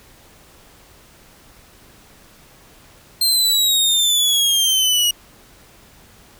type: exponential sweep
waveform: sawtooth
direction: down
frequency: 4186 to 2883 Hz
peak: -11 dBFS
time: 3.21-5.11 s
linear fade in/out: 5 ms
effects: pink hiss -48 dBFS RMS until 6.39 s